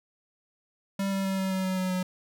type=tone with pitch steps; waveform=square; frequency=196 / 194.2 / 192.41 / 190.64 / 188.89 / 187.15 / 185.43 / 183.72 Hz; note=G3 / G3 / G3 / G3 / F#3 / F#3 / F#3 / F#3; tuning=0 / -16 / -32 / -48 / +36 / +20 / +4 / -12 cents; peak=-27 dBFS; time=0.99-2.03 s; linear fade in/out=5 ms; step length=130 ms; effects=none